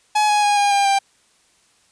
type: tone with pitch steps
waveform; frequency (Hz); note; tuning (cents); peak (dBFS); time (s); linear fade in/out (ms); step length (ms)
45% pulse; 845 / 833.8 / 822.8 / 812 / 801.3 / 790.7; G#5 / G#5 / G#5 / G#5 / G5 / G5; +30 / +7 / -16 / -39 / +38 / +15; -14; 0.15-0.99; 10; 140
effects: white hiss -58 dBFS RMS until 1.91 s + resampled to 22050 Hz